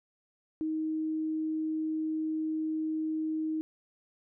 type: tone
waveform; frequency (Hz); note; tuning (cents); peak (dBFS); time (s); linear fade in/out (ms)
sine; 314.3; D#4; +18; -29; 0.61-3.61; 0
effects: none